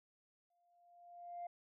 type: tone with exponential growth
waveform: sine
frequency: 698.5 Hz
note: F5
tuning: in tune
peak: -40 dBFS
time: 0.5-1.47 s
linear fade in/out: 5 ms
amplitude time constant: 210 ms
effects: tanh soft clip ceiling -39 dBFS